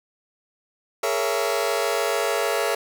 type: chord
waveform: sawtooth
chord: A# half-diminished seventh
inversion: third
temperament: just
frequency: 419.5 / 466.2 / 559.4 / 671.3 Hz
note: G#4 / A#4 / C#5 / E5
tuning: +17 / 0 / +16 / +31 cents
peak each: -23 dBFS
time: 1.03-2.75 s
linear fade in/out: 5 ms
effects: none